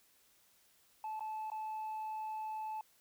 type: tone with dropouts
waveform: sine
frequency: 869 Hz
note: A5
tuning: 22 cents flat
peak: -36 dBFS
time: 1.04-2.81 s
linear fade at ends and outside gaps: 2 ms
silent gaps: 1.195-1.206 / 1.501-1.517 s
effects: tanh soft clip ceiling -37 dBFS + white hiss -69 dBFS RMS until 3 s